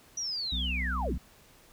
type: linear sweep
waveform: sine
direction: down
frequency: 5920 to 87.31 Hz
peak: -31 dBFS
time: 0.17-1.15 s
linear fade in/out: 5 ms
type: harmonic tone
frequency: 63 Hz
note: B1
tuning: 35 cents sharp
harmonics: 1 / 3 / 4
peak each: -31 / -41 / -43 dBFS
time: 0.52-1.18 s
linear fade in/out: 5 ms
effects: pink hiss -58 dBFS RMS until 1.72 s